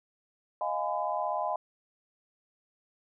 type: chord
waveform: sine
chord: F half-diminished seventh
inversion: third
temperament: equal with one note detuned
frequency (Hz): 622.3 / 698.5 / 830.6 / 1011.4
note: Eb5 / F5 / Ab5 / Cb6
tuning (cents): 0 / 0 / 0 / +41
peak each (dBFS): -34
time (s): 0.61-1.56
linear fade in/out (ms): 2
effects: none